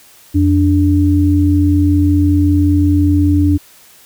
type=tone pair together; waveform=sine; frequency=87.33 / 292.4 Hz; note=F2 / D4; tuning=0 / -7 cents; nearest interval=octave + major sixth; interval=2093 cents; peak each=-11 dBFS; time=0.34-3.58 s; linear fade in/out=20 ms; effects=white hiss -44 dBFS RMS until 4.05 s